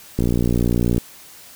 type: click train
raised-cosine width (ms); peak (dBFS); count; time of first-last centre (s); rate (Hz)
3; -6; 48; 0.19-0.98; 59.5
effects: white hiss -43 dBFS RMS until 1.55 s